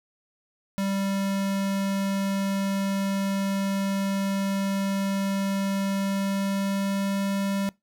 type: tone with pitch glide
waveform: square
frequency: 196 to 197.14 Hz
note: G3 to G3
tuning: 0 to +10 cents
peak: -25 dBFS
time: 0.78-7.69 s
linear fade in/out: 0 ms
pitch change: +10 cents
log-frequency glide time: 5.91-7.22 s
effects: noise-tail reverb RT60 0.2 s tail -23 dB re dry